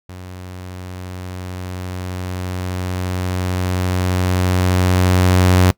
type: tone with level ramp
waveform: sawtooth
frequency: 91.5 Hz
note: F#2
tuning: 19 cents flat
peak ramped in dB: -28 to -5 dBFS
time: 0.09-5.71 s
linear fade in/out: 0 ms
effects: noise-tail reverb RT60 0.1 s tail -21 dB re dry